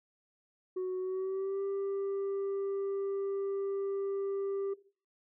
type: tone with pitch glide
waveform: sine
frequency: 370 to 394.3 Hz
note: F#4 to G4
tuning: 0 to +10 cents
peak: -29 dBFS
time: 0.76-4.74 s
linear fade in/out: 10 ms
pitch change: +110 cents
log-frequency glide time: 0.99-1.62 s
effects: noise-tail reverb RT60 0.4 s tail -18 dB re dry + tanh soft clip ceiling -31 dBFS